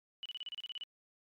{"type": "tone bursts", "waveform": "sine", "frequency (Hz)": 2960, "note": "F#7", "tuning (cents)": 0, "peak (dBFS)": -39, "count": 11, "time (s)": [0.23, 0.836], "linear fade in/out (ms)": 0, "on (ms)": 26, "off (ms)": 32, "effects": ["MP3 96 kbps"]}